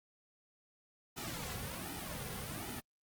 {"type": "noise with flanger", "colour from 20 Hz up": "pink", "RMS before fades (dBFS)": -42, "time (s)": [1.16, 2.81], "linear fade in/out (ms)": 20, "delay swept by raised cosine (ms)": [1.8, 3.3], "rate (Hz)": 1.3, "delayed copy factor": -0.8, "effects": ["Opus 48 kbps"]}